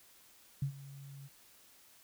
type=tone with ADSR envelope; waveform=sine; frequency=138.59 Hz; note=C#3; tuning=in tune; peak=-29 dBFS; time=0.62-1.29 s; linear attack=4 ms; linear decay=93 ms; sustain=-18 dB; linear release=31 ms; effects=white hiss -62 dBFS RMS until 2.03 s